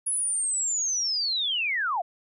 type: linear sweep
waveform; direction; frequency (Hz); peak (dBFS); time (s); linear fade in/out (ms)
sine; down; 10450 to 639; -24; 0.06-2.02; 10
effects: none